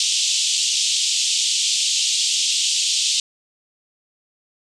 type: band-pass noise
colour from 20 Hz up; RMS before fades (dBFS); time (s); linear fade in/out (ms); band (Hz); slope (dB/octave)
pink; -20; 0-3.2; 2; 2900 to 8200; 48
effects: none